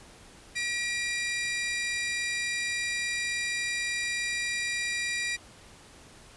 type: tone pair together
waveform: sawtooth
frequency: 1921.5 / 2391 Hz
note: B6 / D7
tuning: -48 / +30 cents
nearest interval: major third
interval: 378 cents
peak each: -28 dBFS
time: 0.55-5.37 s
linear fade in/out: 20 ms
effects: pink hiss -52 dBFS RMS until 6.36 s + resampled to 24000 Hz